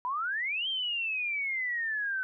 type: exponential two-way sweep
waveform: sine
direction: up then down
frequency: 967 to 3200 to 1508 Hz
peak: -29 dBFS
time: 0.05-2.23 s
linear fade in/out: 0 ms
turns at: 0.68 s
effects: none